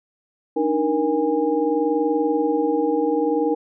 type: tone cluster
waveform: sine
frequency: 291.8 / 312.4 / 471.5 / 818 Hz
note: D4 / D#4 / A#4 / G#5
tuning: -11 / +7 / +20 / -26 cents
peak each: -25 / -22 / -21 / -27 dBFS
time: 0.56-3.55 s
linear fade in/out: 10 ms
effects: none